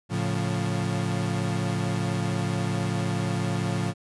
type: chord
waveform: 35% pulse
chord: A augmented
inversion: none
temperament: equal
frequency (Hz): 110 / 138.59 / 174.61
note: A2 / C#3 / E#3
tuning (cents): 0 / 0 / 0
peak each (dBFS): -27 / -29 / -27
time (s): 0.09-3.94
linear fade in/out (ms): 50
effects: resampled to 24000 Hz